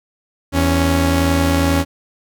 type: tone pair together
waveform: sawtooth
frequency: 82.33 / 277.2 Hz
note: E2 / C#4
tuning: -2 / 0 cents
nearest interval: octave + major sixth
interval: 2102 cents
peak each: -12 dBFS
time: 0.52-1.85 s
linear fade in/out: 50 ms
effects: none